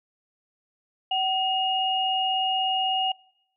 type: tone pair together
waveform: sine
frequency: 757.3 / 2859 Hz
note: F#5 / F7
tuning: +40 / +40 cents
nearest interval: octave + major seventh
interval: 2300 cents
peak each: -25 dBFS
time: 1.11-3.12 s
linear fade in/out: 5 ms
effects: noise-tail reverb RT60 0.7 s tail -23 dB re dry